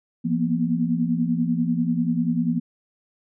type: tone cluster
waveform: sine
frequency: 170.1 / 234.7 / 244.9 Hz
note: F3 / A#3 / B3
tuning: -45 / +12 / -14 cents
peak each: -24 dBFS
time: 0.24-2.6 s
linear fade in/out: 20 ms
effects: none